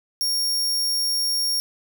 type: tone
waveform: sawtooth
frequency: 5550 Hz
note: F8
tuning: 12 cents flat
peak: -18 dBFS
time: 0.21-1.6 s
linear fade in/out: 0 ms
effects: none